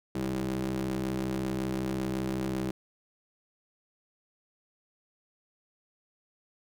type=ring-modulated tone; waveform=30% pulse; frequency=65.41 Hz; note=C2; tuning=in tune; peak=-24 dBFS; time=0.15-2.71 s; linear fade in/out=5 ms; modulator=258 Hz; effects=none